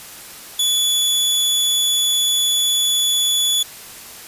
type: tone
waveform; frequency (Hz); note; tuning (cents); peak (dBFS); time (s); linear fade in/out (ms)
sawtooth; 3434; A7; -43; -12; 0.59-3.63; 5
effects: white hiss -37 dBFS RMS until 4.27 s + resampled to 32000 Hz